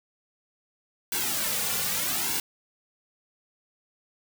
white noise with flanger, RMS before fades -28 dBFS, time 1.12-2.4 s, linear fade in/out 2 ms, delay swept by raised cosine 1.6 to 3.2 ms, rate 0.81 Hz, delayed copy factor -0.8, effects none

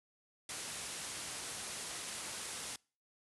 white low-pass noise, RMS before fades -44 dBFS, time 0.49-2.76 s, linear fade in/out 2 ms, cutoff 11000 Hz, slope 96 dB/octave, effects noise-tail reverb RT60 0.4 s tail -26 dB re dry + high-pass 60 Hz 12 dB/octave

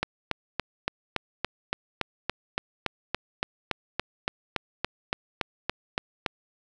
click train, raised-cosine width 0.3 ms, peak -9 dBFS, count 23, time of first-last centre 0.03-6.262 s, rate 3.53 Hz, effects none

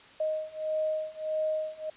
sine beating tone pair, 622.3 / 623.9 Hz, D#5 / D#5, 0 / +5 cents, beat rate 1.6 Hz, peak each -32 / -31 dBFS, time 0.2-1.9 s, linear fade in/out 5 ms, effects white hiss -53 dBFS RMS until 1.96 s + resampled to 8000 Hz

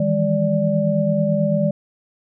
sine tone cluster, 157.8 / 166.9 / 202.4 / 584 Hz, D#3 / E3 / G#3 / D5, +25 / +22 / -44 / -10 cents, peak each -21 / -27 / -20 / -20 dBFS, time 0-1.71 s, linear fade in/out 5 ms, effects none

